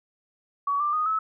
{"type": "tone with pitch steps", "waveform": "sine", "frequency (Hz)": [1131, 1183.8, 1239.1, 1296.9], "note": ["C#6", "D6", "D#6", "E6"], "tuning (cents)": [34, 13, -8, -29], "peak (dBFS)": -22, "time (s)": [0.67, 1.19], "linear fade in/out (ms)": 5, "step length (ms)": 130, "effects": []}